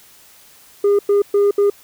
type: tone bursts at uneven times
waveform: sine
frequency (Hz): 405.5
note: G#4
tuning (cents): -41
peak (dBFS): -8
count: 4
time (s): 0.84-0.99 / 1.09-1.22 / 1.34-1.51 / 1.58-1.7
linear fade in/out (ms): 5
effects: tanh soft clip ceiling -10 dBFS + white hiss -47 dBFS RMS until 1.83 s